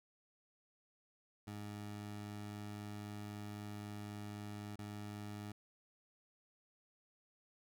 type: tone with dropouts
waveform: 20% pulse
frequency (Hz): 103.83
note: G#2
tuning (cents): 0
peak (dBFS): -40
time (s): 1.47-5.52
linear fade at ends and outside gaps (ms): 5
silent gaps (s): 4.758-4.789
effects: none